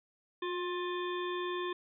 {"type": "harmonic tone with a mistuned harmonic", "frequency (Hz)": 352.7, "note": "F4", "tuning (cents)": 17, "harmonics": [1, 3, 5, 7, 9, 10], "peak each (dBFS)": [-35, -39, -44, -49, -51, -46], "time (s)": [0.42, 1.73], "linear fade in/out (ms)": 5, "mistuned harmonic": 1, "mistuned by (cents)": 25, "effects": []}